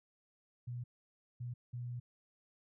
sine tone bursts at uneven times, 121.8 Hz, B2, 24 cents flat, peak -39 dBFS, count 3, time 0.67-0.84 / 1.4-1.54 / 1.73-2 s, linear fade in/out 10 ms, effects none

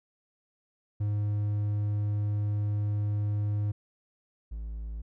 triangle tone pair in turn, 103.83 / 55 Hz, G#2 / A1, 0 / 0 cents, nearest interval major seventh, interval 1100 cents, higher first, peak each -24 / -32 dBFS, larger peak first, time 1-3.72 / 4.51-5.02 s, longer first, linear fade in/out 10 ms, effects none

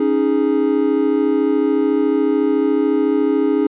triangle chord, C# suspended second, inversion none, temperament equal, 277.2 / 311.1 / 415.3 Hz, C#4 / D#4 / G#4, 0 / 0 / 0 cents, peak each -16 dBFS, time 0-3.67 s, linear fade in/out 5 ms, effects resampled to 8000 Hz

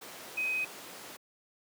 sine tone in noise, 2517 Hz, D#7, 19 cents sharp, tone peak -29 dBFS, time 0.37-0.65 s, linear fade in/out 10 ms, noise pink, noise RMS -45 dBFS, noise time 0.01-1.17 s, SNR +13 dB, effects high-pass 300 Hz 12 dB/octave

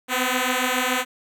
5% pulse beating tone pair, 250 / 257.1 Hz, B3 / C4, +21 / -30 cents, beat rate 7.1 Hz, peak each -12 dBFS, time 0.08-1.05 s, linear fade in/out 50 ms, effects none

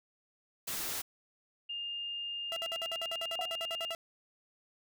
white noise, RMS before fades -37 dBFS, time 0.67-1.02 s, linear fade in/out 10 ms
sine tone, 2816 Hz, F7, 14 cents sharp, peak -36 dBFS, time 1.69-3.93 s, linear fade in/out 10 ms
sawtooth tone bursts, 665 Hz, E5, 15 cents sharp, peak -33 dBFS, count 15, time 2.52-3.949 s, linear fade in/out 0 ms, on 43 ms, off 56 ms
sine tone with exponential decay, 725 Hz, F#5, 35 cents flat, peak -30 dBFS, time 3.39-3.54 s, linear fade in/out 1 ms, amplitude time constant 32 ms
effects none

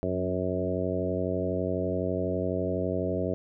harmonic tone with a mistuned harmonic, 92 Hz, F#2, 9 cents flat, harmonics 1 / 2 / 3 / 4 / 5 / 6 / 7, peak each -34 / -34 / -34 / -34 / -34 / -34 / -34 dBFS, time 0.03-3.34 s, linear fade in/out 0 ms, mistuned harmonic 2, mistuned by -23 cents, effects none

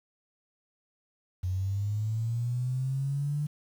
sine linear sweep, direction up, 90 to 149.6 Hz, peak -27 dBFS, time 1.43-3.47 s, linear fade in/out 10 ms, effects 9-bit

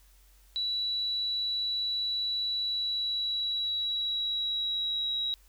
sine tone with pitch glide, 3935 to 3858 Hz, B7 to B7, -7 to -41 cents, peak -28 dBFS, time 0.56-5.34 s, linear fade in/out 0 ms, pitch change -34 cents, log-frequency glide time 2.57-5.16 s, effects added 47 Hz sine -57 dBFS peak until 5.48 s + white hiss -64 dBFS RMS until 5.48 s

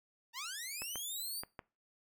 10% pulse linear sweep, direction up, 880 to 4791 Hz, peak -32 dBFS, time 0.33-1.44 s, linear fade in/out 50 ms
clicks, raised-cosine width 0.5 ms, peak -28 dBFS, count 4, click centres 0.82 / 0.957 / 1.435 / 1.592 s
effects noise-tail reverb RT60 0.3 s tail -22 dB re dry

